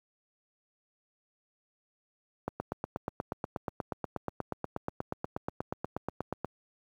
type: click train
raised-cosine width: 1 ms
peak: -18 dBFS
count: 34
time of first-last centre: 2.48-6.446 s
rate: 8.32 Hz
effects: high-pass 80 Hz 12 dB/octave + 10-bit